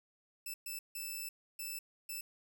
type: tone bursts at uneven times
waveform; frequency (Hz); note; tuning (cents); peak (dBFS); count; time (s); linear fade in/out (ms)
5% pulse; 2637; E7; 0; -31; 5; 0.46-0.54 / 0.66-0.79 / 0.95-1.29 / 1.59-1.79 / 2.09-2.21; 5
effects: none